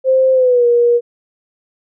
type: tone with pitch glide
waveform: sine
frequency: 523.3 to 477.1 Hz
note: C5 to A#4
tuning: 0 to +40 cents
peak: -8 dBFS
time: 0.04-1.01 s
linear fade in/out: 50 ms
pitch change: -160 cents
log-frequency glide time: 0.33-0.66 s
effects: none